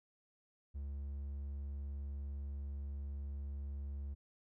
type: tone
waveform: triangle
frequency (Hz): 70.2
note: C#2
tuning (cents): +22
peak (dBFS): -38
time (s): 0.74-4.15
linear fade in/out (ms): 20
effects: none